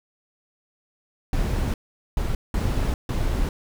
brown noise bursts at uneven times, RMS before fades -23 dBFS, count 4, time 1.33-1.74 / 2.17-2.35 / 2.54-2.94 / 3.09-3.49 s, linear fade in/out 2 ms, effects none

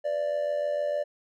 triangle tone with amplitude modulation, 587 Hz, D5, 1 cent flat, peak -20 dBFS, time 0.04-1.04 s, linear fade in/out 20 ms, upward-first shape sine, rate 86.6 Hz, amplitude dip 70%, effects tanh soft clip ceiling -16 dBFS

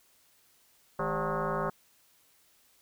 sine tone with frequency modulation, 343 Hz, F4, 31 cents flat, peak -28 dBFS, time 0.99-1.7 s, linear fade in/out 5 ms, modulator 185 Hz, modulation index 5.6, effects white hiss -65 dBFS RMS until 2.81 s

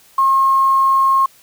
sine tone with quantisation, 1076 Hz, C6, 48 cents sharp, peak -10 dBFS, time 0.18-1.26 s, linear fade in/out 5 ms, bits 6, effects white hiss -49 dBFS RMS until 1.42 s

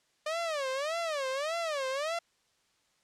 sawtooth tone with vibrato, 596 Hz, D5, 25 cents sharp, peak -27 dBFS, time 0.26-2.19 s, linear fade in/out 5 ms, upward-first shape sine, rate 1.7 Hz, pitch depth 230 cents each way, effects white hiss -71 dBFS RMS until 3.03 s + low-pass 7000 Hz 12 dB/octave

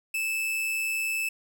45% pulse tone with amplitude modulation, 2625 Hz, E7, 8 cents flat, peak -25 dBFS, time 0.14-1.29 s, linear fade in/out 5 ms, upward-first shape sine, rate 120 Hz, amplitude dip 35%, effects none

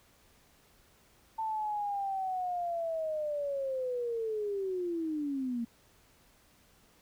sine linear sweep, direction down, 893 to 228 Hz, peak -31 dBFS, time 1.38-5.65 s, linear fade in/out 10 ms, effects pink hiss -64 dBFS RMS until 7.01 s

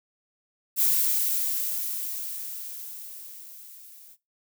violet noise with level ramp, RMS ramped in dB -21 to -50 dBFS, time 0.76-4.17 s, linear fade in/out 50 ms, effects noise-tail reverb RT60 0.2 s tail -17 dB re dry

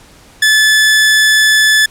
sawtooth tone, 1734 Hz, A6, 26 cents flat, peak -3 dBFS, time 0.42-1.86 s, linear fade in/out 5 ms, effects pink hiss -42 dBFS RMS until 1.9 s + low-pass 11000 Hz 12 dB/octave

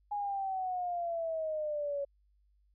sine exponential sweep, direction down, 830.6 to 559 Hz, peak -32 dBFS, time 0.11-2.05 s, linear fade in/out 10 ms, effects added 50 Hz sine -66 dBFS peak until 2.74 s

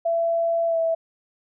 sine tone with pitch glide, 670 to 657.3 Hz, E5 to E5, +28 to -5 cents, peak -19 dBFS, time 0.05-0.95 s, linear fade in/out 10 ms, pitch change -33 cents, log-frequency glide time 0.67-0.78 s, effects none

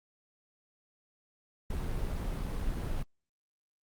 brown noise with amplitude modulation, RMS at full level -32 dBFS, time 1.7-3.03 s, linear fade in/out 5 ms, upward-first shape sine, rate 62.8 Hz, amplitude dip 25%, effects Opus 24 kbps

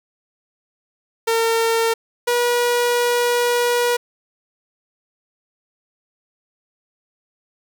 sawtooth tone pair in turn, 455.7 / 482.8 Hz, A#4 / B4, -39 / -39 cents, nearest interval minor second, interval 100 cents, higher second, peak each -12 dBFS, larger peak neither, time 1.27-1.94 / 2.27-3.97 s, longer second, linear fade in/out 10 ms, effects none

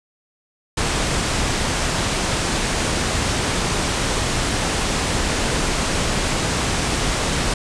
pink low-pass noise, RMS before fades -21 dBFS, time 0.77-7.54 s, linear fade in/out 5 ms, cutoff 9400 Hz, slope 48 dB/octave, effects none

